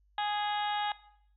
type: harmonic tone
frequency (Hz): 415.2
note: G#4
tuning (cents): 0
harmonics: 2 / 3 / 4 / 5 / 6 / 7 / 8 / 9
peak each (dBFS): -30 / -42 / -39 / -47 / -49 / -45 / -43 / -43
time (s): 0.18-0.92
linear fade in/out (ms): 2
effects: noise-tail reverb RT60 0.7 s tail -18 dB re dry + added 50 Hz sine -64 dBFS peak until 1.36 s